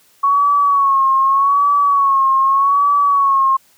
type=tone with vibrato; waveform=sine; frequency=1109 Hz; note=C#6; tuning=in tune; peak=-10 dBFS; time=0.23-3.57 s; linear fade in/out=10 ms; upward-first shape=sine; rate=0.83 Hz; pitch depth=60 cents each way; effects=white hiss -53 dBFS RMS until 3.77 s + high-pass 60 Hz 12 dB/octave